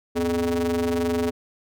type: ring-modulated tone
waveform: square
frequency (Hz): 87.31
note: F2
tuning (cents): 0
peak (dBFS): -19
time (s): 0.15-1.31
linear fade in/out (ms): 20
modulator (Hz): 338
effects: none